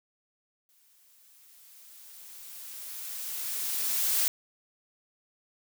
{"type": "noise with exponential growth", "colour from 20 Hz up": "blue", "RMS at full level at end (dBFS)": -25, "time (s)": [0.69, 4.28], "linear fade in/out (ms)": 1, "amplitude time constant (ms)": 780, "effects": []}